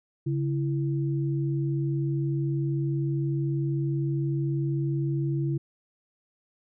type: tone pair together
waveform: sine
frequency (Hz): 140 / 333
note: C#3 / E4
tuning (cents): +18 / +18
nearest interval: octave + minor third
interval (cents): 1500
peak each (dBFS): -25 / -31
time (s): 0.26-5.58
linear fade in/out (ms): 10
effects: none